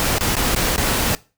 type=noise with dropouts; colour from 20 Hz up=pink; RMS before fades=-19 dBFS; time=0-1.15 s; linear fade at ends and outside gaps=0 ms; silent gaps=0.183-0.209 / 0.354-0.367 / 0.548-0.562 / 0.761-0.779 s; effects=noise-tail reverb RT60 0.3 s tail -20 dB re dry